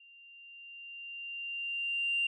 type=tone with level ramp; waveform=sine; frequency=2780 Hz; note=F7; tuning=9 cents flat; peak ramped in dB=-55 to -26 dBFS; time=0-2.27 s; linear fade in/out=5 ms; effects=tanh soft clip ceiling -22 dBFS